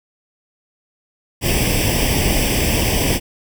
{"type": "noise with comb filter", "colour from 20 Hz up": "pink", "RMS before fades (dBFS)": -17, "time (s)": [1.41, 3.2], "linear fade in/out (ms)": 50, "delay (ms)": 0.37, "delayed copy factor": 0.85, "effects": []}